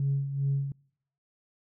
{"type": "tone with tremolo", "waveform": "sine", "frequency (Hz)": 138.59, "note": "C#3", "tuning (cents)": 0, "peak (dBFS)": -22, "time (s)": [0, 0.72], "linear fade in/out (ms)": 2, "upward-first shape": "sine", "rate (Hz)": 2.5, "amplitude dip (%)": 65, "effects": ["noise-tail reverb RT60 0.7 s tail -26 dB re dry", "tanh soft clip ceiling -20 dBFS"]}